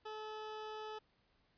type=tone; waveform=20% pulse; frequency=431.5 Hz; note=A4; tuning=34 cents flat; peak=-39 dBFS; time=0.05-0.99 s; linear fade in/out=10 ms; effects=pink hiss -75 dBFS RMS until 1.57 s + resampled to 11025 Hz